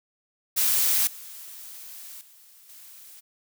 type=noise with level steps; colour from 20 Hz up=blue; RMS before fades=-22 / -42 / -53 / -47 dBFS; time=0.56-3.21 s; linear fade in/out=20 ms; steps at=1.07 / 2.21 / 2.69 s; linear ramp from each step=2 ms; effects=none